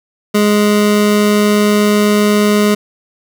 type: tone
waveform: 25% pulse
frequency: 208.2 Hz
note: G#3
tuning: 5 cents sharp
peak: -5 dBFS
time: 0.34-2.75 s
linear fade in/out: 10 ms
effects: none